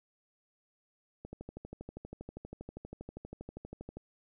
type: click train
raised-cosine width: 2 ms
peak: -30 dBFS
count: 35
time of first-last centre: 1.25-3.97 s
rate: 12.5 Hz
effects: none